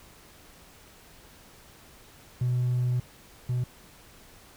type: tone pair in turn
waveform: triangle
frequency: 124.1 / 124.1 Hz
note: B2 / B2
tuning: +9 / +9 cents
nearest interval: unison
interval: 0 cents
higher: neither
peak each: -20 / -22 dBFS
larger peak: first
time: 2.41-3 / 3.49-3.64 s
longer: first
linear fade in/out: 5 ms
effects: tanh soft clip ceiling -19 dBFS + pink hiss -53 dBFS RMS until 4.56 s